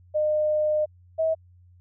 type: tone pair in turn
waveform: sine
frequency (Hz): 609 / 642.6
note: D#5 / E5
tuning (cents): -37 / -44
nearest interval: minor second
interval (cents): 93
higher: second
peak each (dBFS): -20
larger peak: neither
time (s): 0.14-0.86 / 1.18-1.35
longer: first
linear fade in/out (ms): 20
effects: added 89 Hz sine -51 dBFS peak until 1.8 s